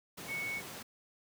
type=high-pass noise; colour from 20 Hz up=pink; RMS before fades=-46 dBFS; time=0.17-0.83 s; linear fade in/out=10 ms; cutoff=140 Hz; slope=12 dB/octave
type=tone; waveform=sine; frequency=2217 Hz; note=C#7; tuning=in tune; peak=-35 dBFS; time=0.27-0.62 s; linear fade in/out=50 ms
effects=none